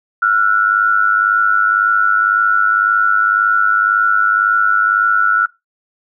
sine tone pair together, 1347 / 1448.9 Hz, E6 / F#6, +37 / -37 cents, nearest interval minor second, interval 126 cents, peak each -13 dBFS, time 0.22-5.46 s, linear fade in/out 5 ms, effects noise-tail reverb RT60 0.2 s tail -21 dB re dry

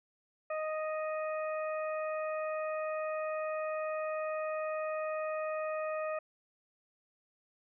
harmonic tone, 622.3 Hz, D#5, in tune, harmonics 1 / 2 / 3 / 4, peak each -34 / -40 / -47 / -47 dBFS, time 0.5-6.19 s, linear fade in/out 5 ms, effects none

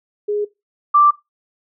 sine tone pair in turn, 415.3 / 1174.6 Hz, G#4 / D6, 0 / 0 cents, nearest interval octave + tritone, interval 1800 cents, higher second, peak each -17 / -8 dBFS, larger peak second, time 0.28-0.45 / 0.94-1.11 s, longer neither, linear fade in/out 10 ms, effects noise-tail reverb RT60 0.2 s tail -19 dB re dry

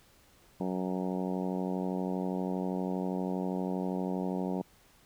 harmonic tone, 92.5 Hz, F#2, in tune, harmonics 2 / 3 / 4 / 5 / 6 / 7 / 8 / 9 / 10, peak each -33 / -37 / -39 / -41 / -43 / -44 / -45 / -46 / -47 dBFS, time 0.6-4.62 s, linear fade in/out 5 ms, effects pink hiss -62 dBFS RMS until 5.05 s

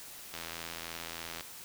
click train, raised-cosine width 0.2 ms, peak -22 dBFS, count 90, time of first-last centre 0.34-1.408 s, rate 83.3 Hz, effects white hiss -48 dBFS RMS until 1.64 s

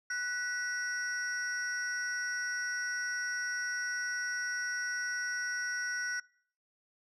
sine tone cluster, 1484 / 1945 / 5610 Hz, F#6 / B6 / F8, +5 / -27 / +7 cents, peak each -32 / -39 / -39 dBFS, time 0.1-6.2 s, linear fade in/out 5 ms, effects noise-tail reverb RT60 0.6 s tail -26 dB re dry + tanh soft clip ceiling -28 dBFS

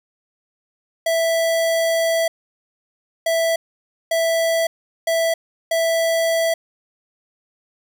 square tone bursts at uneven times, 659.3 Hz, E5, in tune, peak -17 dBFS, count 5, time 1.06-2.28 / 3.26-3.56 / 4.11-4.67 / 5.07-5.34 / 5.71-6.54 s, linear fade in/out 5 ms, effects none

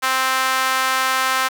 sawtooth tone with high-pass filter, 261.6 Hz, C4, in tune, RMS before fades -19 dBFS, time 0.02-1.49 s, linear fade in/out 20 ms, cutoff 1200 Hz, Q 1.8, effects 7-bit

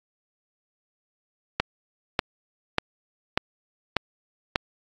click train, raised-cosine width 0.3 ms, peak -4 dBFS, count 6, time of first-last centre 1.6-4.559 s, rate 1.69 Hz, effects AAC 64 kbps

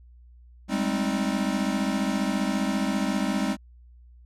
square chord, Ab major seventh, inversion third, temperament equal with one note detuned, 196 / 210.9 / 261.6 / 311.1 Hz, G3 / Ab3 / C4 / Eb4, 0 / +27 / 0 / 0 cents, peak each -29 / -30 / -30 / -33 dBFS, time 0.68-3.57 s, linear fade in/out 50 ms, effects added 60 Hz sine -48 dBFS peak until 4.25 s + low-pass 10000 Hz 12 dB/octave

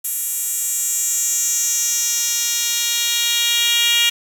10% pulse tone with high-pass filter sweep, 471.7 Hz, A#4, 20 cents sharp, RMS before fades -19 dBFS, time 0.04-4.1 s, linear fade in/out 10 ms, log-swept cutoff 9900 to 3100 Hz, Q 2.7, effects 7-bit

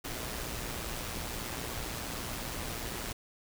pink noise with amplitude modulation, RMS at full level -36 dBFS, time 0.04-3.13 s, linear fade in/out 10 ms, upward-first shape sine, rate 117 Hz, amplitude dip 45%, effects none

